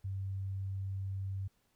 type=tone; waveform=sine; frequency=96.7 Hz; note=G2; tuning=23 cents flat; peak=-35 dBFS; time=0.04-1.48 s; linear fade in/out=10 ms; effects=pink hiss -75 dBFS RMS until 1.75 s